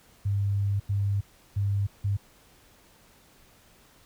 sine tone bursts at uneven times, 100 Hz, G2, 35 cents sharp, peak -23 dBFS, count 4, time 0.25-0.8 / 0.89-1.21 / 1.56-1.87 / 2.04-2.17 s, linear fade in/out 10 ms, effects pink hiss -58 dBFS RMS until 4.05 s

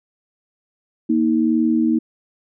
sine tone pair together, 234.7 / 316.4 Hz, A#3 / D#4, +12 / +29 cents, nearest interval perfect fourth, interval 517 cents, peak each -17 dBFS, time 1.09-1.99 s, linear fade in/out 10 ms, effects none

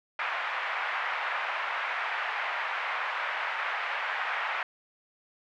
white band-pass noise, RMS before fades -32 dBFS, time 0.19-4.63 s, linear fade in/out 2 ms, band 720 to 2200 Hz, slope 24 dB/octave, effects none

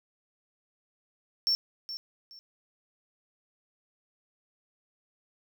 triangle tone with echo, 5430 Hz, F8, 50 cents flat, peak -22 dBFS, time 1.47-1.55 s, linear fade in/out 0 ms, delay 420 ms, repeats 2, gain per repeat -12 dB, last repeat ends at 2.39 s, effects none

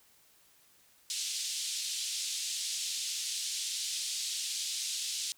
pink band-pass noise, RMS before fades -36 dBFS, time 1.1-5.32 s, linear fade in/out 0 ms, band 3400 to 9000 Hz, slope 24 dB/octave, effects white hiss -64 dBFS RMS until 5.37 s

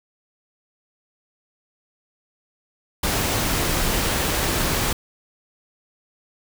pink noise, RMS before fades -22 dBFS, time 3.03-4.93 s, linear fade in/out 5 ms, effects none

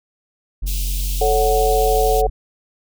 triangle tone, 45 Hz, F#1, 47 cents flat, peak -17 dBFS, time 0.62-2.3 s, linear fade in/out 10 ms
white high-pass noise, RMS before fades -29 dBFS, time 0.66-2.22 s, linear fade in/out 20 ms, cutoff 2600 Hz, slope 48 dB/octave
sine chord, F# minor, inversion first, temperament equal, 440 / 554.4 / 740 Hz, A4 / C#5 / F#5, 0 / 0 / 0 cents, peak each -17 / -22 / -18 dBFS, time 1.21-2.27 s, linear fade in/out 5 ms
effects none

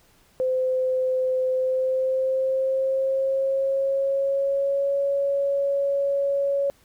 sine tone with pitch glide, 515 to 558.4 Hz, C5 to C#5, -28 to +13 cents, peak -20 dBFS, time 0.4-6.7 s, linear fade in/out 0 ms, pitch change +141 cents, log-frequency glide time 1.5-4.96 s, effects pink hiss -59 dBFS RMS until 6.84 s

